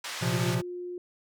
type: band-pass noise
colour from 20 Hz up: pink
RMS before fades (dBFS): -37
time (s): 0.04-0.55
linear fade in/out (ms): 5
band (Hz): 1200 to 7300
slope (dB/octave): 12
type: chord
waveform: square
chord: Bb suspended second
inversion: none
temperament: equal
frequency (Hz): 116.54 / 130.81 / 174.61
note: Bb2 / C3 / F3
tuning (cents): 0 / 0 / 0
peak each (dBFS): -31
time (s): 0.21-0.62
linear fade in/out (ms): 20
type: tone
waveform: sine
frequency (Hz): 356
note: F4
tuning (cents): +33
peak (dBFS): -34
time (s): 0.33-0.98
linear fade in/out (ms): 2
effects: none